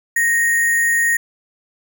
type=tone with sample-and-hold; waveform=sine; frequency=1864.7 Hz; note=A#6; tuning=in tune; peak=-13 dBFS; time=0.16-1.17 s; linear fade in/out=5 ms; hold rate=8820 Hz; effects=none